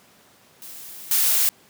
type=noise with level steps; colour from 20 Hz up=blue; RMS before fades=-39 / -19 dBFS; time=0.62-1.49 s; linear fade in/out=0 ms; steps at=1.11 s; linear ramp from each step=2 ms; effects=pink hiss -54 dBFS RMS until 1.69 s + high-pass 150 Hz 12 dB/octave